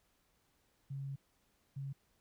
sine tone bursts at uneven times, 137.5 Hz, C#3, 14 cents flat, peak -39 dBFS, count 2, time 0.9-1.16 / 1.76-1.93 s, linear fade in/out 10 ms, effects pink hiss -75 dBFS RMS until 2.2 s

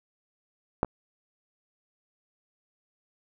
clicks, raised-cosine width 1 ms, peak -8 / -26 dBFS, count 2, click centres 0.831 / 0.847 s, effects none

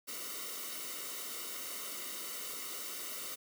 white noise with comb filter, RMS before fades -42 dBFS, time 0.07-3.36 s, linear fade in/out 20 ms, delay 1.2 ms, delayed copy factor -0.75, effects high-pass 200 Hz 12 dB/octave

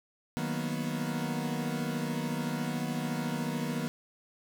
40% pulse chord, B major seventh, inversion first, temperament equal, 155.56 / 185 / 233.1 / 246.9 Hz, D#3 / F#3 / A#3 / B3, 0 / 0 / 0 / 0 cents, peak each -35 / -38 / -36 / -35 dBFS, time 0.37-3.88 s, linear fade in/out 0 ms, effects none

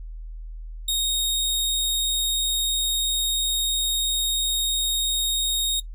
sawtooth tone, 3729 Hz, A#7, in tune, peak -18 dBFS, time 0.88-5.8 s, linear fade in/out 5 ms, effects noise-tail reverb RT60 0.1 s tail -21 dB re dry + added 40 Hz sine -33 dBFS peak until 5.94 s

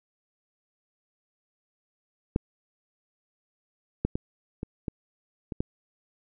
clicks, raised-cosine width 3 ms, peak -10 / -11 / -15 / -19 / -17 / -20 / -14 dBFS, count 7, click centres 2.361 / 4.05 / 4.155 / 4.631 / 4.882 / 5.522 / 5.605 s, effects none

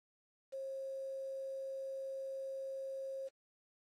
sine tone with quantisation, 537 Hz, C5, 45 cents sharp, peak -40 dBFS, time 0.52-3.29 s, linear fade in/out 20 ms, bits 10, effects low-pass 8000 Hz 12 dB/octave + AAC 48 kbps

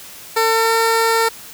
15% pulse tone with pitch glide, 450 to 453.7 Hz, A4 to A#4, +39 to -47 cents, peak -7 dBFS, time 0.36-1.29 s, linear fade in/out 10 ms, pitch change +14 cents, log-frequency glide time 0.5-0.74 s, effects white hiss -37 dBFS RMS until 1.53 s

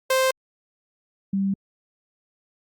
sawtooth / sine tone pair in turn, 523.3 / 195.52 Hz, C5 / G3, 0 / -4 cents, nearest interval octave + perfect fourth, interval 1704 cents, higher first, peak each -14 / -20 dBFS, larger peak first, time 0.1-0.31 / 1.33-1.54 s, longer neither, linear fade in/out 5 ms, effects Opus 48 kbps

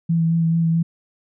sine tone with vibrato, 165.2 Hz, E3, 4 cents sharp, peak -15 dBFS, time 0.09-0.83 s, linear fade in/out 10 ms, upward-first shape sine, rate 4.6 Hz, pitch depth 17 cents each way, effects none

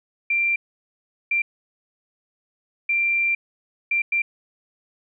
sine tone bursts at uneven times, 2366 Hz, D7, 12 cents sharp, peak -18 dBFS, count 5, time 0.3-0.56 / 1.31-1.42 / 2.89-3.35 / 3.91-4.02 / 4.12-4.22 s, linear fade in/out 5 ms, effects none

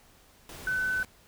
sine tone in noise, 1511 Hz, F#6, 36 cents sharp, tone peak -26 dBFS, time 0.67-1.03 s, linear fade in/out 2 ms, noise pink, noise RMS -44 dBFS, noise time 0.49-1.05 s, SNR +15 dB, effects pink hiss -59 dBFS RMS until 1.27 s

